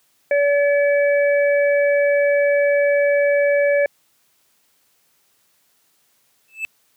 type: harmonic tone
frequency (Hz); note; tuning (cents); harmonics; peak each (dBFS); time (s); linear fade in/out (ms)
572; D5; -46; 1 / 3 / 4; -14 / -24 / -26; 0.31-3.86; 2
type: tone with exponential growth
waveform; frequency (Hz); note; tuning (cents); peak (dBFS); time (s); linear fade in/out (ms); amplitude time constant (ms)
triangle; 2627; E7; -7; -17; 6.48-6.65; 0; 35
effects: white hiss -62 dBFS RMS until 6.96 s + high-pass 80 Hz 12 dB/octave